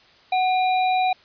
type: tone with sample-and-hold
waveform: sine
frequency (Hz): 743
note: F#5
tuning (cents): +7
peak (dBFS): -17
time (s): 0.32-1.13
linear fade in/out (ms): 5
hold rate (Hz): 3150
effects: white hiss -53 dBFS RMS until 1.24 s + resampled to 11025 Hz